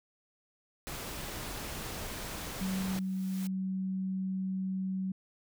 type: noise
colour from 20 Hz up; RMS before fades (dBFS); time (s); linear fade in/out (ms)
pink; -40; 0.87-2.99; 0
type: noise with exponential growth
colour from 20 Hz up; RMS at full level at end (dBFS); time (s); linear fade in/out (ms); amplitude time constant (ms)
white; -45; 2.55-3.47; 1; 200
type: tone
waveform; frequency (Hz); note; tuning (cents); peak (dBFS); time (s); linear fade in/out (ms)
sine; 189.1; F#3; +38; -31; 2.61-5.12; 5
effects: none